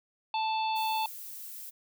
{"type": "harmonic tone", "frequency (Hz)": 880, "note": "A5", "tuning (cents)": 0, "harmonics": [1, 3, 4, 5], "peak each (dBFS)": [-28, -38, -40, -42], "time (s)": [0.34, 1.06], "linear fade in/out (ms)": 2}
{"type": "noise", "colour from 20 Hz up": "violet", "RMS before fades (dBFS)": -43, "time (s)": [0.75, 1.71], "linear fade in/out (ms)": 20}
{"effects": []}